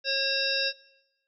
harmonic tone, 543 Hz, C#5, 36 cents flat, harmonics 1 / 3 / 5 / 7 / 9 / 10, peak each -32 / -32 / -32 / -32 / -32 / -32 dBFS, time 0.04-0.73 s, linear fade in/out 50 ms, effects noise-tail reverb RT60 0.9 s tail -20 dB re dry

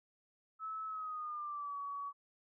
sine tone with pitch glide, 1300 to 1131.7 Hz, E6 to C#6, -24 to +35 cents, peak -39 dBFS, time 0.59-2.13 s, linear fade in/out 50 ms, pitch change -241 cents, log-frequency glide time 0.86-1.78 s, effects none

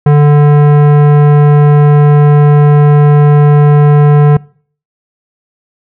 sine tone with tanh clipping, 146.83 Hz, D3, in tune, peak -4 dBFS, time 0.06-4.37 s, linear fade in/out 5 ms, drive 17 dB, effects noise-tail reverb RT60 0.5 s tail -25 dB re dry

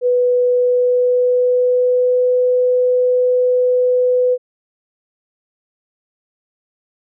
sine tone with pitch glide, 493.9 to 499.6 Hz, B4 to B4, 0 to +20 cents, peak -11 dBFS, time 0.01-4.38 s, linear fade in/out 50 ms, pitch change +20 cents, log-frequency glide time 0.46-2.35 s, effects none

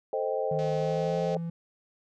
sine chord, A half-diminished seventh, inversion none, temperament equal, 440 / 523.3 / 622.3 / 784 Hz, A4 / C5 / Eb5 / G5, 0 / 0 / 0 / 0 cents, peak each -32 / -30 / -33 / -35 dBFS, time 0.13-1.37 s, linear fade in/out 2 ms
triangle tone with pitch glide, 155.56 to 167.69 Hz, D#3 to E3, 0 to +30 cents, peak -29 dBFS, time 0.51-1.5 s, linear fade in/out 5 ms, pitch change +130 cents, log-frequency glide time 0.76-1.19 s
click train, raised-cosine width 0.2 ms, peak -30 dBFS, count 163, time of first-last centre 0.59-1.347 s, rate 214 Hz
effects none

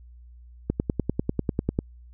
click train, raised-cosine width 3 ms, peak -10 dBFS, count 12, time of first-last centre 0.7-1.789 s, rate 10.1 Hz, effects added 60 Hz sine -45 dBFS peak until 2.13 s

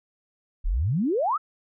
sine exponential sweep, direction up, 32.2 to 1371 Hz, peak -21 dBFS, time 0.64-1.38 s, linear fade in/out 20 ms, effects none

